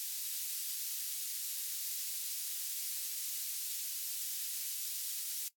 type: high-pass noise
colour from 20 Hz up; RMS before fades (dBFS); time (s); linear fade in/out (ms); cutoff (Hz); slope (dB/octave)
white; -39; 0-5.48; 0; 4100; 12
effects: noise-tail reverb RT60 0.1 s tail -17 dB re dry + AAC 64 kbps